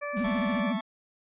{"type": "harmonic tone", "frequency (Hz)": 581, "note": "D5", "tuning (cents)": -19, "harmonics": [1, 2, 3, 4], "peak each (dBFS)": [-34, -37, -39, -40], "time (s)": [0.01, 0.73], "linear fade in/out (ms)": 20}
{"type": "tone with vibrato", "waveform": "sine", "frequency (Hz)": 220, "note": "A3", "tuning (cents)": 0, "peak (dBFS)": -26, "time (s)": [0.13, 0.81], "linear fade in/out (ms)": 50, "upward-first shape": "sine", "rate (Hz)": 14, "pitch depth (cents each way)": 240}
{"type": "noise", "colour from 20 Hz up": "pink", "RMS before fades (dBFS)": -45, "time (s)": [0.16, 0.61], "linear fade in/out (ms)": 10}
{"type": "chord", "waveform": "sawtooth", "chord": "A major", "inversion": "second", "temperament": "just", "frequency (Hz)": [660, 880, 1100], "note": ["E5", "A5", "C#6"], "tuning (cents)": [2, 0, -14], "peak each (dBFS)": -35, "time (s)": [0.24, 0.81], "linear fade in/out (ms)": 5}
{"effects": ["resampled to 8000 Hz"]}